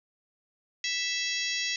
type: harmonic tone with a mistuned harmonic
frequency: 659.3 Hz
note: E5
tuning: in tune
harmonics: 3 / 4 / 5 / 6 / 7 / 8 / 9 / 10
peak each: -34 / -35 / -36 / -37 / -37 / -38 / -39 / -39 dBFS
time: 0.84-1.76 s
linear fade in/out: 2 ms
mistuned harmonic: 9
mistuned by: -68 cents
effects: none